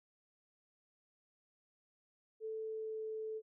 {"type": "tone with pitch glide", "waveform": "sine", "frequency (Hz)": [440, 437.5], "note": ["A4", "A4"], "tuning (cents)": [0, -10], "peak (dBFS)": -39, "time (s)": [2.4, 3.42], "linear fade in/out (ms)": 50, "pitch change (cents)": -10, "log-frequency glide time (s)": [2.62, 3.02], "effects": []}